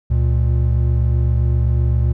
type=tone pair together; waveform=triangle; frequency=70 / 117.73 Hz; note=C#2 / A#2; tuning=+18 / +18 cents; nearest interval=major sixth; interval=900 cents; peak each=-13 / -15 dBFS; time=0.1-2.13 s; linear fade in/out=10 ms; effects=none

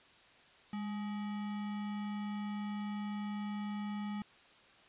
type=tone with sample-and-hold; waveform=sine; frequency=205.5 Hz; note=G#3; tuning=18 cents flat; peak=-36 dBFS; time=0.73-4.22 s; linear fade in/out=2 ms; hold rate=1050 Hz; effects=white hiss -61 dBFS RMS until 4.88 s + resampled to 8000 Hz

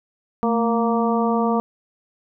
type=harmonic tone with a mistuned harmonic; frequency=233 Hz; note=A#3; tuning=1 cent flat; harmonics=1 / 2 / 3 / 4 / 5; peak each=-20 / -23 / -25 / -26 / -27 dBFS; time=0.43-1.6 s; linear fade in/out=0 ms; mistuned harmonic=1; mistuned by=-66 cents; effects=none

